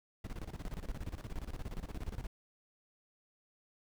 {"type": "noise with tremolo", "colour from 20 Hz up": "brown", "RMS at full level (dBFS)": -39, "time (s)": [0.24, 2.27], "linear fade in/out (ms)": 5, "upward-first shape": "square", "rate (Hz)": 17, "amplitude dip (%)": 80, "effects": []}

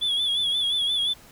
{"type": "tone with vibrato", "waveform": "sine", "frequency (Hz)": 3400, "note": "G#7", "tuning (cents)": 40, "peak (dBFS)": -19, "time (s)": [0.01, 1.14], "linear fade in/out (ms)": 20, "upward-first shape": "sine", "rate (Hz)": 5.7, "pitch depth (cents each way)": 65, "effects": ["tanh soft clip ceiling -20 dBFS", "pink hiss -50 dBFS RMS until 1.31 s"]}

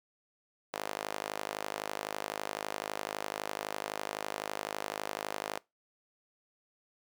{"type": "tone with high-pass filter", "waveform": "sawtooth", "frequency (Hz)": 51.91, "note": "G#1", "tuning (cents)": 0, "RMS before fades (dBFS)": -39, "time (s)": [0.73, 5.59], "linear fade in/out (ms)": 10, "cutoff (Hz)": 600, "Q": 1.2, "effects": ["noise-tail reverb RT60 0.2 s tail -22 dB re dry"]}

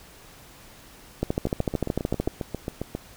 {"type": "two click trains", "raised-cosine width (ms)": 2, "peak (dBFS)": [-10, -15], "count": [15, 12], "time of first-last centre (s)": [[1.23, 2.275], [1.47, 2.95]], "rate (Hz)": [13.4, 7.43], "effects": ["pink hiss -49 dBFS RMS until 3.16 s"]}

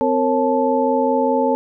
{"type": "tone cluster", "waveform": "sine", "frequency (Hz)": [258.3, 459.1, 544, 872], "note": ["C4", "A#4", "C#5", "A5"], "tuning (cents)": [-22, -26, -33, -16], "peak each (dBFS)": -20, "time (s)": [0.01, 1.55], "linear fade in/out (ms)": 0, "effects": []}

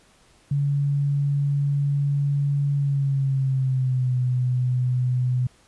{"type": "tone with pitch glide", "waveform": "sine", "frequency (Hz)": [142, 125.78], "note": ["C#3", "B2"], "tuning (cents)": [42, 32], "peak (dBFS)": -19, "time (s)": [0.51, 5.47], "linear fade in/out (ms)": 5, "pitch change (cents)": -210, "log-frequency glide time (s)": [2.75, 4.17], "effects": ["pink hiss -57 dBFS RMS until 5.67 s", "resampled to 24000 Hz"]}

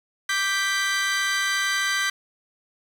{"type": "chord", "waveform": "sawtooth", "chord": "G major", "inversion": "second", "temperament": "equal", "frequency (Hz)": [1174.7, 1568, 1975.5], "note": ["D6", "G6", "B6"], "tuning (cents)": [0, 0, 0], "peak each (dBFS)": [-26, -21, -22], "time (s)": [0.29, 2.1], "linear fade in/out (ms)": 5, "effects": ["low-pass 9000 Hz 12 dB/octave", "7-bit"]}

